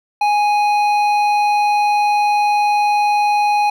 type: tone with hard clipping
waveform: sine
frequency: 830 Hz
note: G#5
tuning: 1 cent flat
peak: -14 dBFS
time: 0.21-3.7 s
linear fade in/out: 5 ms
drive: 9 dB
effects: none